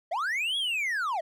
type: linear two-way sweep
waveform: triangle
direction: up then down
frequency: 600 to 3383 to 600 Hz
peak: -25 dBFS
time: 0.11-1.21 s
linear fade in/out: 10 ms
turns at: 0.57 s
effects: none